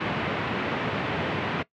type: band-pass noise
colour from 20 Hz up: pink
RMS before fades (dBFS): -28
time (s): 0-1.63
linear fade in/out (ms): 10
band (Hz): 110 to 2900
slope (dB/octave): 24
effects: noise-tail reverb RT60 0.1 s tail -19 dB re dry + MP3 96 kbps